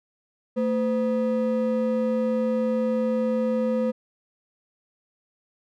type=ring-modulated tone; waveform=triangle; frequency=367.2 Hz; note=F#4; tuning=13 cents flat; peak=-16 dBFS; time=0.56-3.92 s; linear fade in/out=20 ms; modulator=143 Hz; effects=none